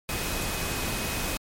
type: tone in noise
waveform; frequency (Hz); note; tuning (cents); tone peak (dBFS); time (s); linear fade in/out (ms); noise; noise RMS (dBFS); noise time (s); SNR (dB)
sine; 2523; D#7; +23; -39; 0.09-1.37; 0; pink; -30; 0.09-1.37; -12
effects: MP3 64 kbps